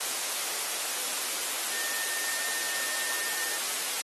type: tone in noise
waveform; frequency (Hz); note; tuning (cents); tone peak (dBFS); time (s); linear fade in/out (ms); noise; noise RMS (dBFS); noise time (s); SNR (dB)
sine; 1818; A#6; -44; -38; 1.7-3.58; 10; white; -31; 0-4.02; -10
effects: high-pass 400 Hz 12 dB/octave + AAC 32 kbps